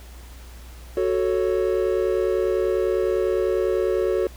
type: chord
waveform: triangle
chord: F# minor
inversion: none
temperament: equal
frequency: 370 / 440 / 554.4 Hz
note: F#4 / A4 / C#5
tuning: 0 / 0 / 0 cents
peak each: -20 / -22 / -24 dBFS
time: 0.97-4.27 s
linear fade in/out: 2 ms
effects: added 60 Hz sine -39 dBFS peak until 4.36 s + pink hiss -48 dBFS RMS until 4.36 s